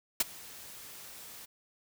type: noise with ADSR envelope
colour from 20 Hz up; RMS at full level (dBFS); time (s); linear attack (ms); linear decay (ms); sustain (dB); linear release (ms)
white; -24; 0.2-1.46; 4; 26; -24; 15
effects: none